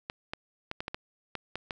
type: clicks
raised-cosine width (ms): 0.3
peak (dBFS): -18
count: 9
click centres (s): 0.099 / 0.335 / 0.714 / 0.805 / 0.881 / 0.945 / 1.353 / 1.556 / 1.708
effects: none